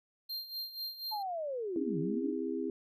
square tone with tremolo, 4186 Hz, C8, in tune, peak -36 dBFS, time 0.29-1.23 s, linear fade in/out 10 ms, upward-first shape sine, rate 4.1 Hz, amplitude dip 75%
sine linear two-way sweep, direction down then up, 880 to 146.5 to 331.5 Hz, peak -34 dBFS, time 1.11-2.35 s, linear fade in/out 20 ms, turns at 1.99 s
sine chord, C augmented, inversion none, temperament equal with one note detuned, 261.6 / 329.6 / 405.6 Hz, C4 / E4 / G#4, 0 / 0 / -41 cents, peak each -37 dBFS, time 1.76-2.7 s, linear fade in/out 2 ms
effects none

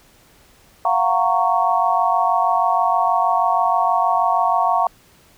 sine chord, Gb major seventh, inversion third, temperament just, 693.7 / 740 / 925 / 1110 Hz, F5 / Gb5 / Bb5 / Db6, -12 / 0 / -14 / +2 cents, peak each -20 dBFS, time 0.85-4.87 s, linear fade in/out 2 ms, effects pink hiss -52 dBFS RMS until 5.37 s

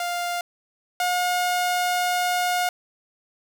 sawtooth tone pair in turn, 701 / 717.8 Hz, F5 / F5, +6 / +47 cents, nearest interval unison, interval 41 cents, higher second, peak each -21 / -17 dBFS, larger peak second, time 0-0.41 / 1-2.69 s, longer second, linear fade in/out 2 ms, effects none

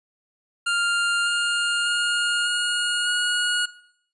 25% pulse tone with pitch steps, 1400 / 1411.4 / 1422.8 / 1434.4 / 1446 Hz, F6 / F6 / F6 / F6 / F#6, +4 / +18 / +32 / +46 / -40 cents, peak -17 dBFS, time 0.66-3.66 s, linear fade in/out 10 ms, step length 600 ms, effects noise-tail reverb RT60 0.7 s tail -19 dB re dry + resampled to 24000 Hz

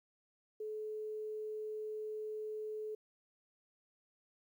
sine tone, 430 Hz, A4, 40 cents flat, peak -39 dBFS, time 0.6-2.95 s, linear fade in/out 5 ms, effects 12-bit

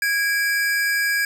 square tone pair together, 1645 / 2326 Hz, G#6 / D7, -17 / -17 cents, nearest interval tritone, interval 600 cents, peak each -20 / -27 dBFS, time 0.02-1.25 s, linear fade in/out 2 ms, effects none

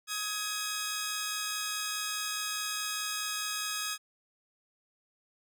10% pulse tone pair together, 1262.1 / 1661.2 Hz, D#6 / G#6, +24 / 0 cents, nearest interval perfect fourth, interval 476 cents, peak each -27 / -27 dBFS, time 0.07-3.98 s, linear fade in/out 50 ms, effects none

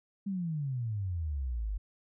sine exponential sweep, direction down, 204 to 47.55 Hz, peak -31 dBFS, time 0.26-1.78 s, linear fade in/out 10 ms, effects none

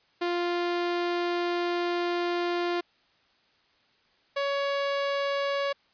sawtooth tone pair in turn, 349.2 / 560.3 Hz, F4 / C#5, 0 / +18 cents, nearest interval minor sixth, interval 818 cents, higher second, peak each -22 dBFS, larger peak neither, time 0.21-2.81 / 4.36-5.73 s, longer first, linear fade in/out 10 ms, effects white hiss -65 dBFS RMS until 5.93 s + resampled to 11025 Hz

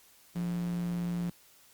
square tone with high-pass filter, 58.27 Hz, A#1, in tune, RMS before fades -33 dBFS, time 0.35-1.3 s, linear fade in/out 5 ms, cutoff 170 Hz, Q 5.8, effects white hiss -60 dBFS RMS until 1.73 s + Opus 48 kbps

